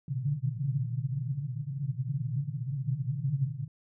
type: band-pass noise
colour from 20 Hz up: pink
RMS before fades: -32 dBFS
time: 0.08-3.68 s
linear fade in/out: 2 ms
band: 120 to 150 Hz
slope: 96 dB/octave
effects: none